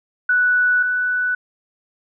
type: tone pair in turn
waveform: sine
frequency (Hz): 1480 / 1487.5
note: F#6 / F#6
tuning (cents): 0 / +9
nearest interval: unison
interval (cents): 9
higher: second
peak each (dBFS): -13 / -17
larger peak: first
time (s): 0.29-0.83 / 0.83-1.35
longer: first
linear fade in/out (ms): 5
effects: none